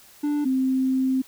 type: tone pair in turn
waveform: triangle / sine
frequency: 293.7 / 261.7 Hz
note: D4 / C4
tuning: 0 / 0 cents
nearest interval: major second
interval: 200 cents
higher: first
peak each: -19 dBFS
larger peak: neither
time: 0.23-0.45 / 0.45-1.22 s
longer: second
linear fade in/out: 10 ms
effects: white hiss -51 dBFS RMS until 1.27 s